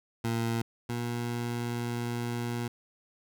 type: tone pair in turn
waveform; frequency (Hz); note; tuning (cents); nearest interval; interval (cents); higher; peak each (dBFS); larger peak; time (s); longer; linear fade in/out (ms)
20% pulse; 115.6 / 119.26; A#2 / A#2; -14 / +40; minor second; 54; second; -23 / -26; first; 0.24-0.62 / 0.89-2.68; second; 5
effects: none